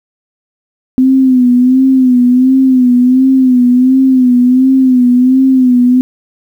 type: tone with vibrato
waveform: sine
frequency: 255.2 Hz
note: C4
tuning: 43 cents flat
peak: -4 dBFS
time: 0.98-6.01 s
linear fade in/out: 0 ms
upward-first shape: sine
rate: 1.4 Hz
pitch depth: 67 cents each way
effects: 7-bit